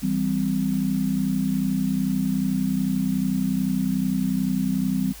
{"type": "chord", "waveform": "sine", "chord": "C major", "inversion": "first", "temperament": "equal with one note detuned", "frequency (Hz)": [164.81, 196, 258.5], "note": ["E3", "G3", "C4"], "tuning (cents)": [0, 0, -21], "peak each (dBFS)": [-28, -23, -25], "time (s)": [0.02, 5.13], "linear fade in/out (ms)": 20, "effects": ["added 50 Hz sine -43 dBFS peak until 5.2 s", "white hiss -43 dBFS RMS until 5.2 s"]}